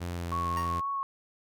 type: tone with pitch glide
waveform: sawtooth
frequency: 87.31 to 85.86 Hz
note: F2 to F2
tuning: 0 to -29 cents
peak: -29 dBFS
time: 0-0.81 s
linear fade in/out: 20 ms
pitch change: -29 cents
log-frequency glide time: 0.13-0.24 s
type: tone with vibrato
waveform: sine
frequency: 1103 Hz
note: C#6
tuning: 9 cents flat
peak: -29 dBFS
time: 0.32-1.03 s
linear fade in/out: 0 ms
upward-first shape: sine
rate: 3.9 Hz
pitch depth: 16 cents each way
type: tone with exponential decay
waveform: 25% pulse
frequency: 932.3 Hz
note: A#5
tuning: in tune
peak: -30 dBFS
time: 0.57-0.8 s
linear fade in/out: 0 ms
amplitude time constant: 50 ms
effects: none